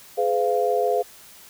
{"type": "tone cluster", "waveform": "sine", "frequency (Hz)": [421, 507, 693], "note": ["G#4", "B4", "F5"], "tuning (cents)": [24, 45, -14], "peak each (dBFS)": -23, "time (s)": [0.17, 1.03], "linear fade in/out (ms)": 20, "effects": ["white hiss -47 dBFS RMS until 1.49 s"]}